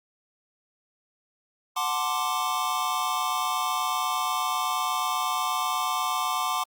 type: chord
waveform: square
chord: D dominant seventh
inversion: first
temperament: equal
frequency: 740 / 880 / 1046.5 / 1174.7 Hz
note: F#5 / A5 / C6 / D6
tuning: 0 / 0 / 0 / 0 cents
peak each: -33 / -34 / -30 / -30 dBFS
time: 1.76-6.64 s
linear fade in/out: 10 ms
effects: Opus 48 kbps